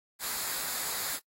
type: noise with comb filter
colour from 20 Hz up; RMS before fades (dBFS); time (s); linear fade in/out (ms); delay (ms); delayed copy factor
white; -34; 0.19-1.2; 50; 0.34; -0.5
effects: noise-tail reverb RT60 0.1 s tail -24 dB re dry + AAC 48 kbps

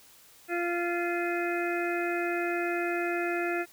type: harmonic tone with a mistuned harmonic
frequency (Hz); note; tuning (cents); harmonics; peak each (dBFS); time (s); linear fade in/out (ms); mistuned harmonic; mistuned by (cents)
346.5; F4; -14; 1 / 2 / 4 / 5 / 6 / 7; -30 / -34 / -36 / -37 / -39 / -38; 0.48-3.66; 50; 7; +60
effects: white hiss -56 dBFS RMS until 3.72 s

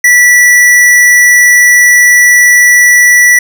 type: tone with hard clipping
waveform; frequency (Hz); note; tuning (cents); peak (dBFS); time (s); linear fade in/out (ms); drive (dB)
sine; 1957; B6; -16; -3; 0.04-3.39; 5; 15
effects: none

